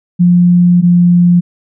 sine tone pair in turn, 176.3 / 175.35 Hz, F3 / F3, +17 / +7 cents, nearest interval unison, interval 10 cents, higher first, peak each -4 dBFS, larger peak neither, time 0.19-0.82 / 0.82-1.41 s, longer first, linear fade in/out 20 ms, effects none

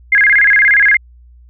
sine tone with vibrato, 1864.7 Hz, A#6, in tune, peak -6 dBFS, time 0.12-0.97 s, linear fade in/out 5 ms, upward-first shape square, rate 17 Hz, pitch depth 210 cents each way, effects added 60 Hz sine -39 dBFS peak until 1.49 s

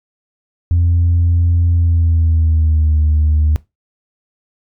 sine tone with pitch glide, 85.7 to 76.35 Hz, F2 to D#2, -32 to -32 cents, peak -8 dBFS, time 0.71-3.56 s, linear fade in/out 0 ms, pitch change -200 cents, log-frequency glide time 1.72-2.99 s, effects noise-tail reverb RT60 0.2 s tail -20 dB re dry + tanh soft clip ceiling -7 dBFS

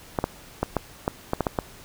clicks, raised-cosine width 1 ms, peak -8 dBFS, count 9, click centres 0.188 / 0.241 / 0.63 / 0.767 / 1.079 / 1.334 / 1.407 / 1.468 / 1.588 s, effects pink hiss -47 dBFS RMS until 1.84 s

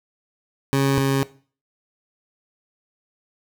20% pulse tone pair in turn, 137.1 / 136.34 Hz, C#3 / C#3, -19 / -28 cents, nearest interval unison, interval 9 cents, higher first, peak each -12 / -13 dBFS, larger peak first, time 0.73-0.98 / 0.98-1.23 s, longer neither, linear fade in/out 0 ms, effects noise-tail reverb RT60 0.4 s tail -18 dB re dry

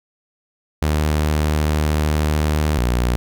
sawtooth tone pair in turn, 76.1 / 60.4 Hz, D#2 / B1, -38 / -38 cents, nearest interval major third, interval 400 cents, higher first, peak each -12 dBFS, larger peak neither, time 0.82-2.78 / 2.78-3.16 s, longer first, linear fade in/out 0 ms, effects none

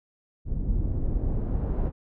brown noise with low-pass filter sweep, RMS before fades -26 dBFS, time 0.45-1.92 s, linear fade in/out 50 ms, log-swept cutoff 250 to 870 Hz, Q 0.79, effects none

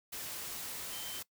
sine tone in noise, 3100 Hz, G7, 20 cents flat, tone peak -46 dBFS, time 0.92-1.2 s, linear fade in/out 10 ms, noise white, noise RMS -42 dBFS, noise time 0.12-1.23 s, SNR -7 dB, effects noise-tail reverb RT60 0.1 s tail -20 dB re dry

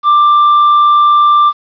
triangle tone, 1182 Hz, D6, 11 cents sharp, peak -3 dBFS, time 0.03-1.53 s, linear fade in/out 50 ms, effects resampled to 11025 Hz + 7-bit

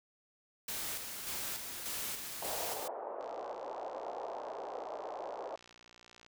white noise with tremolo, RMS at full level -39 dBFS, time 0.68-2.88 s, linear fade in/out 5 ms, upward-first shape square, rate 1.7 Hz, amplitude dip 40%
pink band-pass noise, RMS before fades -42 dBFS, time 2.42-5.56 s, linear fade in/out 5 ms, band 500 to 860 Hz, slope 24 dB/octave
click train, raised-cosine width 0.2 ms, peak -39 dBFS, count 183, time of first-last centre 3.21-6.264 s, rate 59.6 Hz
effects none

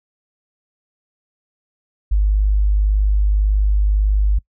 sine tone, 50.9 Hz, G#1, 34 cents flat, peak -12 dBFS, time 2.11-4.39 s, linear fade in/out 10 ms, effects noise-tail reverb RT60 0.1 s tail -23 dB re dry

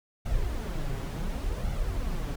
brown noise with flanger, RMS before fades -30 dBFS, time 0.25-2.36 s, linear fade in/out 10 ms, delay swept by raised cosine 1.4 to 7.4 ms, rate 0.69 Hz, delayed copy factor +0.55, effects none

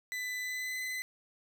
40% pulse tone with pitch glide, 2000 to 2022 Hz, B6 to B6, +21 to +40 cents, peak -34 dBFS, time 0.12-1.02 s, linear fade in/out 0 ms, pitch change +19 cents, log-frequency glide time 0.42-0.79 s, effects none

